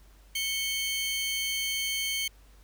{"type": "tone pair together", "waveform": "sawtooth", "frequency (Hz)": [2207, 3119], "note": ["C#7", "G7"], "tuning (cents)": [-8, -9], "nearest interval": "tritone", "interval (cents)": 599, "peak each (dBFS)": -28, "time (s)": [0.35, 2.28], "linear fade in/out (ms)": 5, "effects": ["added 49 Hz sine -53 dBFS peak until 2.63 s", "pink hiss -62 dBFS RMS until 2.63 s"]}